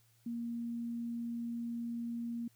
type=tone; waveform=sine; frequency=234.6 Hz; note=A#3; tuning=11 cents sharp; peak=-36 dBFS; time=0.26-2.48 s; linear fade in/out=5 ms; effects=added 115 Hz sine -68 dBFS peak until 2.55 s + white hiss -71 dBFS RMS until 2.55 s